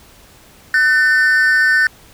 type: tone pair together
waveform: triangle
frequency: 1510.2 / 1796 Hz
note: F#6 / A6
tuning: +35 / +35 cents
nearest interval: minor third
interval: 300 cents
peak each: -10 dBFS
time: 0.74-1.87 s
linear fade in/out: 2 ms
effects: tanh soft clip ceiling -4 dBFS + pink hiss -45 dBFS RMS until 2.13 s